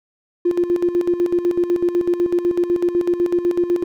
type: tone with tremolo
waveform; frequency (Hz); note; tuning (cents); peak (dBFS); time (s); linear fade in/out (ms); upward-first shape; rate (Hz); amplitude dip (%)
triangle; 349.8; F4; +3; -9; 0.45-3.84; 10; square; 8; 75
effects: tanh soft clip ceiling -11 dBFS